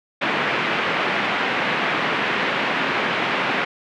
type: band-pass noise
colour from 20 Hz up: white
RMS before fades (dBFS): -22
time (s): 0.21-3.65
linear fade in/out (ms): 10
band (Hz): 150 to 2600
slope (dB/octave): 24
effects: none